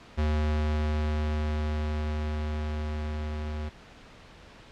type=tone with level ramp; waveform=square; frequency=76 Hz; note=D#2; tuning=40 cents flat; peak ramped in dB=-24 to -32 dBFS; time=0.17-3.7 s; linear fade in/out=20 ms; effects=pink hiss -50 dBFS RMS until 4.71 s + low-pass 4000 Hz 12 dB/octave